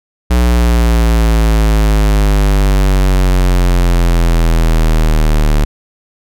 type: exponential sweep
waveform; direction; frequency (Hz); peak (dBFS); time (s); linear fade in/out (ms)
square; down; 60.9 to 37.13; -8; 0.3-5.65; 10
effects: none